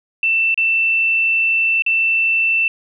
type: tone with dropouts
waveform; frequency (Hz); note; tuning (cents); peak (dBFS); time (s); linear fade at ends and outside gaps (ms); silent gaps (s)
sine; 2672; E7; +23; -13; 0.23-2.68; 2; 0.544-0.576 / 1.822-1.863
effects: none